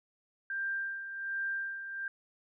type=tone with tremolo; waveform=sine; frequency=1585 Hz; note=G6; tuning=19 cents sharp; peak=-31 dBFS; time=0.5-2.08 s; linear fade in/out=2 ms; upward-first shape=sine; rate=1.3 Hz; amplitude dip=60%; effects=none